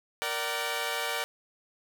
10% pulse chord, Bb augmented, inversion none, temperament equal with one note detuned, 466.2 / 587.3 / 759 Hz, Bb4 / D5 / F#5, 0 / 0 / +44 cents, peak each -26 dBFS, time 0.22-1.24 s, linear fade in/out 0 ms, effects none

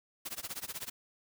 white noise with tremolo, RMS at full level -38 dBFS, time 0.25-0.9 s, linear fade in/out 10 ms, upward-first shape sine, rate 16 Hz, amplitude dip 95%, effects none

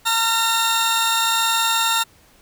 sawtooth tone cluster, 909 / 1373 / 3697 Hz, A#5 / F6 / A#7, -44 / -30 / -15 cents, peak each -18 dBFS, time 0.05-2.04 s, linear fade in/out 20 ms, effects pink hiss -53 dBFS RMS until 2.41 s

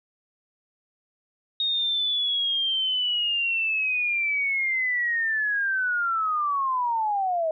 sine linear sweep, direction down, 3729 to 622.3 Hz, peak -22 dBFS, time 1.6-7.51 s, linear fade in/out 2 ms, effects none

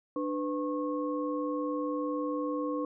sine tone cluster, 296.7 / 498.8 / 1090 Hz, D4 / B4 / C#6, +18 / +17 / -29 cents, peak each -32 / -34 / -38 dBFS, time 0.16-2.85 s, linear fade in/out 2 ms, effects none

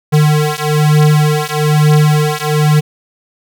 square beating tone pair, 150.5 / 151.6 Hz, D3 / D#3, +43 / -45 cents, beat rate 1.1 Hz, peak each -12 dBFS, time 0.12-2.81 s, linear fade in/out 20 ms, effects none

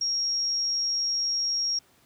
sine tone, 5588 Hz, F8, in tune, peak -24 dBFS, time 0.01-1.79 s, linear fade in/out 5 ms, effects pink hiss -61 dBFS RMS until 2.05 s + high-pass 80 Hz 12 dB/octave

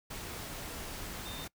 sine tone in noise, 3629 Hz, A#7, 47 cents flat, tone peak -45 dBFS, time 1.25-1.45 s, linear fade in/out 10 ms, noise pink, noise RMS -42 dBFS, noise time 0.1-1.48 s, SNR -6 dB, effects noise-tail reverb RT60 0.1 s tail -23 dB re dry

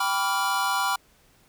square chord, G dominant seventh, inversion none, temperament equal with one note detuned, 784 / 987.8 / 1153.8 / 1396.9 Hz, G5 / B5 / D6 / F6, 0 / 0 / -31 / 0 cents, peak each -30 / -28 / -30 / -29 dBFS, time 0-0.96 s, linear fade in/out 5 ms, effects pink hiss -60 dBFS RMS until 1.48 s

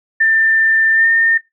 sine tone with pitch glide, 1788 to 1819.3 Hz, A6 to A#6, +27 to -43 cents, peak -9 dBFS, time 0.2-1.38 s, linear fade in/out 10 ms, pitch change +30 cents, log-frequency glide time 0.94-1.07 s, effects noise-tail reverb RT60 0.2 s tail -19 dB re dry

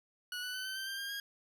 20% pulse tone with pitch steps, 1467 / 1489.2 / 1511.7 / 1534.6 / 1557.8 / 1581.4 / 1605.3 / 1629.6 Hz, F#6 / F#6 / F#6 / G6 / G6 / G6 / G6 / G#6, -15 / +11 / +37 / -37 / -11 / +15 / +41 / -33 cents, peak -33 dBFS, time 0.32-1.2 s, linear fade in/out 2 ms, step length 110 ms, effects none

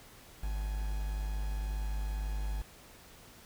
triangle tone with quantisation, 51 Hz, G#1, 31 cents flat, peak -30 dBFS, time 0.43-2.62 s, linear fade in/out 5 ms, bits 8, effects pink hiss -55 dBFS RMS until 3.45 s

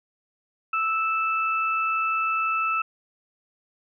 sine tone pair together, 1316 / 2634 Hz, E6 / E7, -3 / -2 cents, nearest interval octave, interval 1201 cents, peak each -23 / -27 dBFS, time 0.73-2.82 s, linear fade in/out 5 ms, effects none

